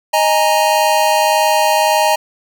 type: chord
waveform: square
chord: D# suspended fourth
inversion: none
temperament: equal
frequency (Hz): 622.3 / 830.6 / 932.3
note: D#5 / G#5 / A#5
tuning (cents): 0 / 0 / 0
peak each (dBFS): -16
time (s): 0.13-2.16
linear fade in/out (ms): 10
effects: none